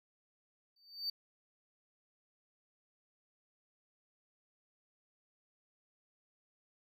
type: tone with exponential growth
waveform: triangle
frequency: 4595 Hz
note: D8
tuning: 39 cents flat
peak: -31 dBFS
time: 0.76-1.1 s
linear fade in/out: 5 ms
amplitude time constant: 73 ms
effects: none